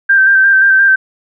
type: tone with vibrato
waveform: sine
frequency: 1569 Hz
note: G6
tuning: 1 cent sharp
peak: -5 dBFS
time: 0.09-0.96 s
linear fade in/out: 10 ms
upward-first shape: square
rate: 5.7 Hz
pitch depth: 24 cents each way
effects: none